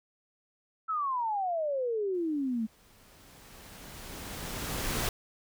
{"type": "exponential sweep", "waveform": "sine", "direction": "down", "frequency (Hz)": [1336, 213.8], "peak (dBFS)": -28, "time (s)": [0.88, 2.67], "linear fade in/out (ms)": 20}
{"type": "noise with exponential growth", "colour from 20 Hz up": "pink", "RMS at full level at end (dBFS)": -30, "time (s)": [2.14, 5.09], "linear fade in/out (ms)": 2, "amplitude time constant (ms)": 640}
{"effects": []}